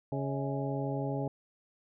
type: harmonic tone with a mistuned harmonic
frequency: 138.59 Hz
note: C#3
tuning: in tune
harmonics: 1 / 2 / 3 / 4 / 5 / 6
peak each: -34 / -37 / -39 / -40 / -41 / -42 dBFS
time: 0.12-1.28 s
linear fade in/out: 2 ms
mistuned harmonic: 5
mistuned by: -120 cents
effects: none